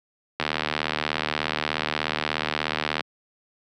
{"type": "click train", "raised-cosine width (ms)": 0.3, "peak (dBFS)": -7, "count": 201, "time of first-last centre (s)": [0.4, 3.008], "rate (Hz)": 76.7, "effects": ["high-pass 150 Hz 12 dB/octave"]}